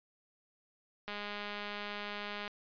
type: click train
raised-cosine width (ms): 0.3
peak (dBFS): -25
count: 289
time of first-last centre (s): 1.08-2.478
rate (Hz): 206
effects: resampled to 11025 Hz